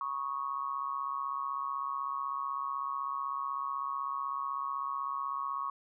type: tone with amplitude modulation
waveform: sine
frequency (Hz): 1108.7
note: C#6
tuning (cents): 0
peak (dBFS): -29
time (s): 0.01-5.7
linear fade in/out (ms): 2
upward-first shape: sine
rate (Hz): 136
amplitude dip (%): 80
effects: none